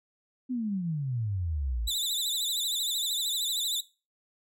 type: exponential sweep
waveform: sine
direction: down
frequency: 261.6 to 51.91 Hz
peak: -28 dBFS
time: 0.49-1.89 s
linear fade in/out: 20 ms
type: tone with vibrato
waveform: sawtooth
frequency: 3729 Hz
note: A#7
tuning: in tune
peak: -25 dBFS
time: 1.87-3.81 s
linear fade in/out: 10 ms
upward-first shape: sine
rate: 13 Hz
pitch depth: 120 cents each way
effects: noise-tail reverb RT60 0.3 s tail -18 dB re dry